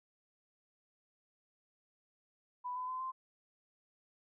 sine tone with pitch steps, 991 / 1007.7 / 1024.8 / 1042.1 Hz, B5 / B5 / C6 / C6, +6 / +35 / -36 / -7 cents, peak -37 dBFS, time 2.64-3.12 s, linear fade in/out 20 ms, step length 120 ms, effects none

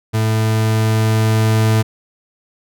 40% pulse tone with level ramp, 110 Hz, A2, in tune, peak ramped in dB -13 to -10 dBFS, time 0.13-1.83 s, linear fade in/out 20 ms, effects none

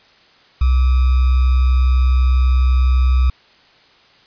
sine tone with sample-and-hold, 64 Hz, C2, 38 cents flat, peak -10 dBFS, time 0.61-3.3 s, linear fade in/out 5 ms, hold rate 1225 Hz, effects white hiss -50 dBFS RMS until 4.26 s + resampled to 11025 Hz

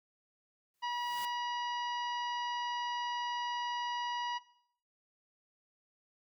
white noise with exponential growth, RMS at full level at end -45 dBFS, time 0.74-1.25 s, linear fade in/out 1 ms, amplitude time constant 110 ms
harmonic tone, 966 Hz, B5, 39 cents flat, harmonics 1 / 2 / 3 / 4 / 5 / 6, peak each -34 / -44 / -44 / -56 / -50 / -57 dBFS, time 0.82-4.39 s, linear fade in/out 20 ms
effects noise-tail reverb RT60 0.6 s tail -17 dB re dry

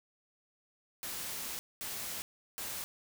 white noise bursts at uneven times, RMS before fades -40 dBFS, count 3, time 1.03-1.59 / 1.81-2.22 / 2.58-2.84 s, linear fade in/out 0 ms, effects none

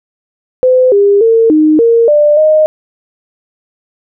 sine tone with pitch steps, 510 / 403.2 / 454 / 308.5 / 462.9 / 593 / 619 Hz, C5 / G4 / A#4 / D#4 / A#4 / D5 / D#5, -44 / +49 / -46 / -15 / -12 / +17 / -9 cents, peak -4 dBFS, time 0.63-2.66 s, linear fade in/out 0 ms, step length 290 ms, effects none

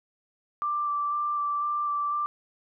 sine tone with vibrato, 1174.7 Hz, D6, in tune, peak -25 dBFS, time 0.62-2.26 s, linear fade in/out 0 ms, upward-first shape square, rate 2 Hz, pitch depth 10 cents each way, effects none

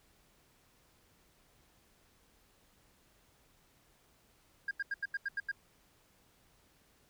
sine tone bursts, 1617 Hz, G#6, 47 cents flat, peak -30 dBFS, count 8, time 4.68-5.516 s, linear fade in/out 5 ms, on 31 ms, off 84 ms, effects tanh soft clip ceiling -31 dBFS + pink hiss -68 dBFS RMS until 7.09 s

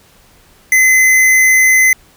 square tone, 2042 Hz, C7, 43 cents flat, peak -7 dBFS, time 0.72-1.93 s, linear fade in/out 2 ms, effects pink hiss -47 dBFS RMS until 2.16 s

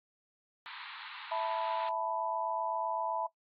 pink band-pass noise, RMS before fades -46 dBFS, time 0.66-1.89 s, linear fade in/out 0 ms, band 850 to 4200 Hz, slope 96 dB/octave
sine chord, E suspended fourth, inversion none, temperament equal, 659.3 / 880 / 987.8 Hz, E5 / A5 / B5, 0 / 0 / 0 cents, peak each -36 dBFS, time 1.31-3.27 s, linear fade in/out 10 ms
effects noise-tail reverb RT60 0.1 s tail -17 dB re dry + AAC 64 kbps

